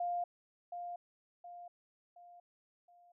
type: tone with echo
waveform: sine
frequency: 702 Hz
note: F5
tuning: 9 cents sharp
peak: -33 dBFS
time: 0-0.24 s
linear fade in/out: 5 ms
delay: 720 ms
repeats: 4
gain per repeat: -7 dB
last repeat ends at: 3.12 s
effects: none